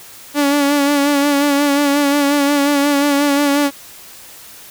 sawtooth tone with vibrato, 285.5 Hz, D4, 49 cents flat, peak -8 dBFS, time 0.34-3.71 s, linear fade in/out 50 ms, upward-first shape sine, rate 5.6 Hz, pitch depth 39 cents each way, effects white hiss -38 dBFS RMS until 4.7 s

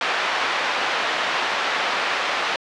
pink band-pass noise, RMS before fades -23 dBFS, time 0.01-2.56 s, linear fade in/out 2 ms, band 780 to 3300 Hz, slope 12 dB/octave, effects low-pass 6000 Hz 12 dB/octave

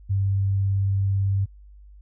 sine tone with vibrato, 98 Hz, G2, in tune, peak -19 dBFS, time 0.09-1.46 s, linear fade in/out 20 ms, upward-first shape sine, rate 18 Hz, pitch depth 8 cents each way, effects added 50 Hz sine -44 dBFS peak until 2.01 s

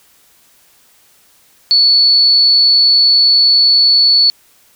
sine tone, 4435 Hz, C#8, in tune, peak -6 dBFS, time 1.71-4.3 s, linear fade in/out 0 ms, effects white hiss -50 dBFS RMS until 4.75 s

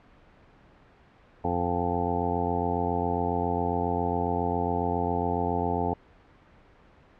harmonic tone, 87.31 Hz, F2, in tune, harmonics 1 / 2 / 3 / 4 / 5 / 6 / 8 / 9 / 10, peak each -33 / -34 / -33 / -36 / -32 / -37 / -33 / -32 / -33 dBFS, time 1.44-5.94 s, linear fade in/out 5 ms, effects pink hiss -56 dBFS RMS until 7.19 s + low-pass 2000 Hz 12 dB/octave

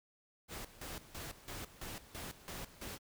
pink noise with tremolo, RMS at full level -45 dBFS, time 0.48-2.99 s, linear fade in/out 50 ms, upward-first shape square, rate 3 Hz, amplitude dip 80%, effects none

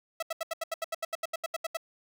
sawtooth tone bursts, 655 Hz, E5, 11 cents flat, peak -26 dBFS, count 16, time 0.2-1.771 s, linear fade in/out 5 ms, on 26 ms, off 77 ms, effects none

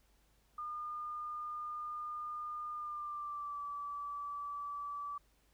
sine tone with pitch glide, 1213 to 1154.9 Hz, D#6 to D6, -44 to -29 cents, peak -39 dBFS, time 0.58-5.18 s, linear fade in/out 5 ms, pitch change -85 cents, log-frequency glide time 2.72-3.62 s, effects added 50 Hz sine -70 dBFS peak until 5.53 s + pink hiss -73 dBFS RMS until 5.53 s

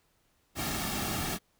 pink noise with comb filter, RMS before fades -33 dBFS, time 0.55-1.39 s, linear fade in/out 50 ms, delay 2 ms, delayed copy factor -0.65, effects pink hiss -71 dBFS RMS until 1.59 s

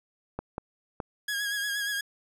clicks, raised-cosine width 1 ms, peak -18 dBFS, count 3, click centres 0.39 / 0.581 / 1.002 s
sawtooth tone with vibrato, 1651 Hz, G#6, 11 cents flat, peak -25 dBFS, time 1.28-2.01 s, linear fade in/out 5 ms, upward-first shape sine, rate 8.5 Hz, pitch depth 37 cents each way
effects resampled to 32000 Hz

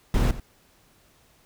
brown noise with echo, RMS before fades -20 dBFS, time 0.14-0.31 s, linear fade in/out 2 ms, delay 89 ms, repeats 1, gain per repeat -15 dB, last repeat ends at 0.399 s, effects pink hiss -60 dBFS RMS until 1.45 s

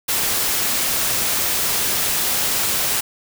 white noise, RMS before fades -20 dBFS, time 0.08-3.01 s, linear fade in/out 10 ms, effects none

